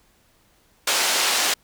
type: band-pass noise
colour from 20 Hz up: white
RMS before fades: -21 dBFS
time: 0.87-1.54 s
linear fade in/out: 5 ms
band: 430 to 6400 Hz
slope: 12 dB/octave
effects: pink hiss -60 dBFS RMS until 1.63 s